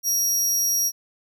sawtooth tone, 5670 Hz, F8, 25 cents sharp, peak -17 dBFS, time 0.03-0.92 s, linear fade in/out 50 ms, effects none

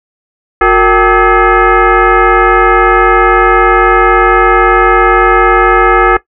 sine tone with frequency modulation, 461.9 Hz, A#4, 16 cents flat, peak -3 dBFS, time 0.61-6.17 s, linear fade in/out 5 ms, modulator 413 Hz, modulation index 3.4, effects noise-tail reverb RT60 0.1 s tail -17 dB re dry

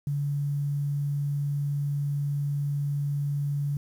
sine tone with quantisation, 143.3 Hz, D3, 42 cents flat, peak -25 dBFS, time 0.07-3.77 s, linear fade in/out 2 ms, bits 9, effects none

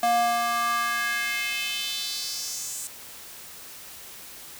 square tone with high-pass filter sweep, 235.8 Hz, A#3, 20 cents sharp, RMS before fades -27 dBFS, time 0.03-2.87 s, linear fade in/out 0 ms, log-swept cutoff 630 to 8100 Hz, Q 3, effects white hiss -43 dBFS RMS until 4.59 s

